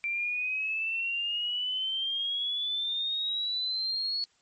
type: exponential sweep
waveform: sine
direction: up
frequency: 2349 to 4395 Hz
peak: -28 dBFS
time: 0.04-4.24 s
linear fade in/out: 0 ms
effects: white hiss -67 dBFS RMS until 4.41 s + MP3 32 kbps